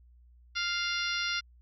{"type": "harmonic tone", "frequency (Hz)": 698.5, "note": "F5", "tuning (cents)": 0, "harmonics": [2, 3, 4, 5, 6, 7, 8], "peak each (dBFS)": [-34, -36, -37, -38, -39, -39, -40], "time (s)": [0.55, 1.41], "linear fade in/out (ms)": 20, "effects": ["added 60 Hz sine -55 dBFS peak until 1.61 s"]}